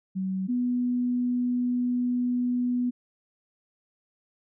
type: tone pair in turn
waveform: sine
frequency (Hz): 189.2 / 246.3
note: F#3 / B3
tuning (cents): +39 / -5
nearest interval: perfect fourth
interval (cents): 456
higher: second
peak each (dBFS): -26 / -23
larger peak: second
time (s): 0.15-0.48 / 0.48-2.91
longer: second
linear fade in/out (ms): 20
effects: none